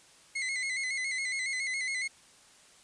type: tone with vibrato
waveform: 40% pulse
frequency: 2093 Hz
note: C7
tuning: in tune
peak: -30 dBFS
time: 0.35-2.08 s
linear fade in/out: 10 ms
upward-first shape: square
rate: 7.2 Hz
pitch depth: 57 cents each way
effects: white hiss -58 dBFS RMS until 2.83 s + resampled to 22050 Hz